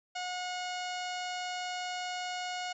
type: harmonic tone with a mistuned harmonic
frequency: 725 Hz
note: F#5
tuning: 35 cents flat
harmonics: 1 / 2 / 3 / 4 / 5 / 6 / 7 / 8 / 9 / 10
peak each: -37 / -43 / -44 / -43 / -51 / -47 / -51 / -52 / -54 / -51 dBFS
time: 0.15-2.73 s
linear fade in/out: 10 ms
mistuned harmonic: 8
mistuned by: -31 cents
effects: none